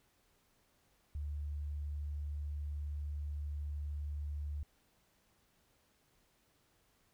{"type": "tone", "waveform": "sine", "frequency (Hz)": 73.42, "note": "D2", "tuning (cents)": 0, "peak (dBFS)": -37, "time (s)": [1.15, 4.63], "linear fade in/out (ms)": 0, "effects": ["pink hiss -73 dBFS RMS until 7.13 s"]}